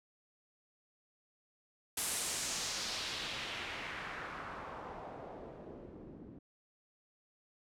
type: noise with low-pass filter sweep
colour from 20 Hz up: white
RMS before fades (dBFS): -42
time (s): 1.97-6.39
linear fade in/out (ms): 5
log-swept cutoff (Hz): 11000 to 250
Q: 1.6
effects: none